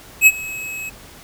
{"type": "tone with ADSR envelope", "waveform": "square", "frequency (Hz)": 2566, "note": "E7", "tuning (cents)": -47, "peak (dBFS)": -5, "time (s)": [0.21, 0.9], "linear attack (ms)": 57, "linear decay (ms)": 42, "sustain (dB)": -22, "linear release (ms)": 14, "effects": ["pink hiss -42 dBFS RMS until 1.23 s"]}